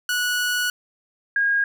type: tone pair in turn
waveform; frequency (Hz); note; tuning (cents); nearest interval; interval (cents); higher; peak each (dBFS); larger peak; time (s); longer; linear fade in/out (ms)
sawtooth / sine; 1469 / 1630.7; F#6 / G#6; -13 / -32; major second; 181; second; -17; neither; 0.09-0.7 / 1.36-1.64; first; 2
effects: none

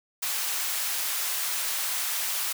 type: high-pass noise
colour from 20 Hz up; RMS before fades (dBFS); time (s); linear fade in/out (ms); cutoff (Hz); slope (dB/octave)
white; -29; 0.22-2.53; 10; 820; 12
effects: none

